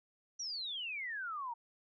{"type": "exponential sweep", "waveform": "sine", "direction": "down", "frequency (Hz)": [5920, 908], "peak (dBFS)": -38, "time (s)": [0.39, 1.54], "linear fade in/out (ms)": 10, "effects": []}